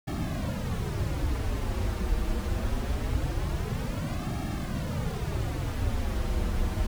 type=noise with flanger; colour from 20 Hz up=brown; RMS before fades=-29 dBFS; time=0.07-6.87 s; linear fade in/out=10 ms; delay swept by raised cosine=2 to 7.3 ms; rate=0.23 Hz; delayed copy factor=-0.9; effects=none